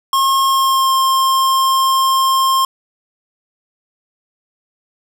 square tone with pitch glide, 1077 to 1062.2 Hz, C6 to C6, +50 to +26 cents, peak -12 dBFS, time 0.13-2.65 s, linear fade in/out 2 ms, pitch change -24 cents, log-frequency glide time 0.45-0.94 s, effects none

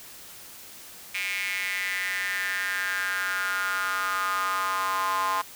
square tone with high-pass filter sweep, 94.8 Hz, F#2, 43 cents sharp, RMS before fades -28 dBFS, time 1.14-5.42 s, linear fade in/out 10 ms, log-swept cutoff 2300 to 1000 Hz, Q 6.1, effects white hiss -45 dBFS RMS until 5.55 s

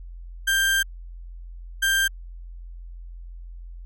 35% pulse tone bursts at uneven times, 1582 Hz, G6, 15 cents sharp, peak -17 dBFS, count 2, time 0.47-0.83 / 1.82-2.08 s, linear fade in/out 10 ms, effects added 43 Hz sine -36 dBFS peak until 3.85 s

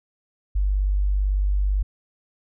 sine tone, 49 Hz, G1, in tune, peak -18 dBFS, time 0.55-1.83 s, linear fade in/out 10 ms, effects none

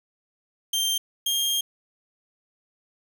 sawtooth tone pair in turn, 3161 / 3218 Hz, G7 / G7, +14 / +45 cents, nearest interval unison, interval 31 cents, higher second, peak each -19 dBFS, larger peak neither, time 0.73-0.98 / 1.26-1.61 s, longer second, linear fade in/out 5 ms, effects 8-bit

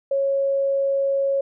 sine tone, 550 Hz, C#5, 14 cents flat, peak -18 dBFS, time 0.11-1.41 s, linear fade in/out 5 ms, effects none

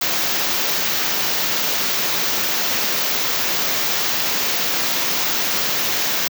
white band-stop noise, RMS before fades -20 dBFS, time 0.01-6.28 s, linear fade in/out 5 ms, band 6800 to 14000 Hz, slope 48 dB/octave, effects high-pass 150 Hz 12 dB/octave

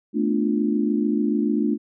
sine chord, B half-diminished seventh, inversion third, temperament equal, 220 / 246.9 / 293.7 / 349.2 Hz, A3 / B3 / D4 / F4, 0 / 0 / 0 / 0 cents, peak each -22 / -28 / -23 / -27 dBFS, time 0.13-1.78 s, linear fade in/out 50 ms, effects none

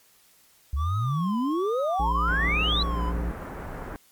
sine exponential sweep, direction up, 65.41 to 4099 Hz, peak -23 dBFS, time 0.73-2.83 s, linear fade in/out 5 ms
triangle tone with vibrato, 1125 Hz, C#6, 25 cents sharp, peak -29 dBFS, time 0.76-3.13 s, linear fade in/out 50 ms, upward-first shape triangle, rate 1.2 Hz, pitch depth 220 cents each way
harmonic tone, 58.27 Hz, A#1, in tune, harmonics 1 / 3 / 5 / 7 / 9, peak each -25 / -35 / -39 / -42 / -44 dBFS, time 1.99-3.32 s, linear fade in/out 10 ms
pink low-pass noise, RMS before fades -36 dBFS, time 2.28-3.96 s, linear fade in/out 0 ms, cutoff 1700 Hz, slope 24 dB/octave
effects white hiss -59 dBFS RMS until 4.11 s + MP3 96 kbps

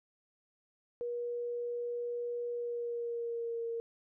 sine tone with pitch glide, 479.5 to 462.4 Hz, A#4 to A#4, +49 to -14 cents, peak -34 dBFS, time 1.01-3.8 s, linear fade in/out 0 ms, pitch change -63 cents, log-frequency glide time 2.51-3.66 s, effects none

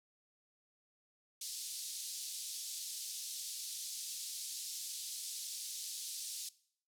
pink band-pass noise, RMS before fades -44 dBFS, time 1.41-6.49 s, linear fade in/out 5 ms, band 4100 to 12000 Hz, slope 24 dB/octave, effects noise-tail reverb RT60 0.6 s tail -20 dB re dry

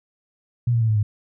sine tone with pitch steps, 120.4 / 116.23 / 112.21 / 108.32 / 104.57 Hz, B2 / A#2 / A2 / A2 / G#2, -44 / -5 / +34 / -27 / +12 cents, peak -16 dBFS, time 0.67-1.03 s, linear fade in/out 5 ms, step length 72 ms, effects none

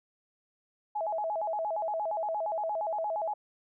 sine tone with vibrato, 740 Hz, F#5, in tune, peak -29 dBFS, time 0.95-3.34 s, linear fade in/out 10 ms, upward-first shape square, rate 8.6 Hz, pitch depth 220 cents each way, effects none

